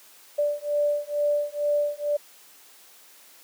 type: beating tone pair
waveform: sine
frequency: 585 / 587.2 Hz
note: D5 / D5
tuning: -7 / 0 cents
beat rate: 2.2 Hz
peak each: -25 dBFS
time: 0.38-2.17 s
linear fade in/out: 10 ms
effects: white hiss -52 dBFS RMS until 3.43 s + high-pass 300 Hz 12 dB/octave